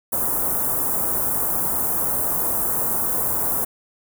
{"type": "band-stop noise", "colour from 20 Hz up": "white", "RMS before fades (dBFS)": -22, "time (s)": [0.12, 3.65], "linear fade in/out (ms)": 10, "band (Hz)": [1200, 10000], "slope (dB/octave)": 24, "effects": []}